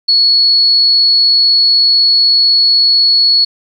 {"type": "tone", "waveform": "sine", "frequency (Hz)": 4378, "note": "C#8", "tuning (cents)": -22, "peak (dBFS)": -6, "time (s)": [0.08, 3.45], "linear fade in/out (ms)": 10, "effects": ["8-bit"]}